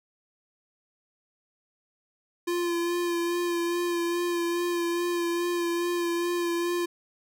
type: tone with vibrato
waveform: square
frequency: 345.5 Hz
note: F4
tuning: 19 cents flat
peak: -26 dBFS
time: 2.47-6.86 s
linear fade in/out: 10 ms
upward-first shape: sine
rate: 2.4 Hz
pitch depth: 23 cents each way
effects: none